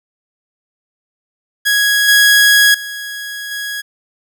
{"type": "tone with level steps", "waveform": "sawtooth", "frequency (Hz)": 1661.2, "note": "G#6", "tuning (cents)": 0, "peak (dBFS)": [-7, -3, -20, -17], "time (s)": [1.65, 3.82], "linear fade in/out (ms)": 20, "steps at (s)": [2.08, 2.74, 3.51], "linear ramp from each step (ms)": 5, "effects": []}